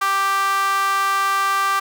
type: tone with high-pass filter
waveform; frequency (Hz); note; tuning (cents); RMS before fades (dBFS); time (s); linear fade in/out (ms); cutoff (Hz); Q
sawtooth; 392; G4; 0; -19; 0.01-1.8; 10; 1200; 4.3
effects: none